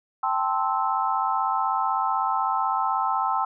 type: chord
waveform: sine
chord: A minor seventh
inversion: third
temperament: equal with one note detuned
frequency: 784 / 880 / 1046.5 / 1307.1 Hz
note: G5 / A5 / C6 / E6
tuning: 0 / 0 / 0 / -15 cents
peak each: -27 dBFS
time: 0.23-3.45 s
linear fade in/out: 5 ms
effects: none